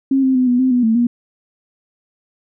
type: tone with pitch steps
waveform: sine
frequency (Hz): 269.7 / 262.7 / 254.2 / 245.7 / 259.2 / 246.4 / 223.5 / 239.5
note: C#4 / C4 / C4 / B3 / C4 / B3 / A3 / A#3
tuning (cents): -47 / +7 / -50 / -9 / -16 / -4 / +27 / +47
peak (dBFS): -11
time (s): 0.11-1.07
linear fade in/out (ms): 5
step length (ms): 120
effects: none